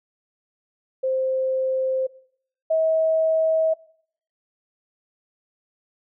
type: tone pair in turn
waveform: sine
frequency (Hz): 523.3 / 641.2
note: C5 / E5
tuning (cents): 0 / -48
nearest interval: major third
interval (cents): 352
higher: second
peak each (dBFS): -20 / -17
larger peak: second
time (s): 1.03-2.07 / 2.7-3.74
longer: neither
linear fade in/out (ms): 10
effects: noise-tail reverb RT60 0.6 s tail -20 dB re dry